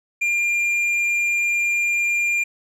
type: tone with tanh clipping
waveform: sine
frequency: 2397 Hz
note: D7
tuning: 35 cents sharp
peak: -19 dBFS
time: 0.21-2.44 s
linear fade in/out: 10 ms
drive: 6 dB
effects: none